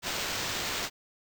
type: noise with sample-and-hold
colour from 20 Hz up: white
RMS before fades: -33 dBFS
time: 0.02-0.9 s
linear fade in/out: 50 ms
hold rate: 11025 Hz
effects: none